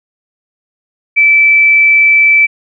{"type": "tone", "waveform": "sine", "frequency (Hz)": 2318, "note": "D7", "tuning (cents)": -23, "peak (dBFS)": -4, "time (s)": [1.16, 2.47], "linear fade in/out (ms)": 20, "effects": []}